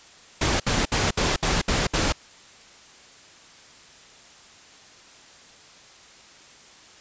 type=noise bursts; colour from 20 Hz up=pink; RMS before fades=-22 dBFS; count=7; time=0.41-2.124 s; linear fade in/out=5 ms; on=190 ms; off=64 ms; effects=white hiss -49 dBFS RMS until 7 s + resampled to 16000 Hz